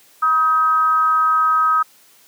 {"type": "tone with amplitude modulation", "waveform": "sine", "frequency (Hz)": 1267, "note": "D#6", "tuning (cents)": 31, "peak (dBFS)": -10, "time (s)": [0.22, 1.83], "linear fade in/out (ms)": 10, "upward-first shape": "sine", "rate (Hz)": 297, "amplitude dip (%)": 55, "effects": ["white hiss -51 dBFS RMS until 2.27 s", "high-pass 150 Hz 12 dB/octave"]}